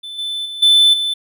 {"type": "tone with level steps", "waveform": "triangle", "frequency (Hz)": 3520, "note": "A7", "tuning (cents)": 0, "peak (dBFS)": [-26, -19, -24, -6, -15], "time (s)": [0.03, 1.14], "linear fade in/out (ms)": 10, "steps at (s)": [0.18, 0.45, 0.62, 0.93], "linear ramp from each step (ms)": 10, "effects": []}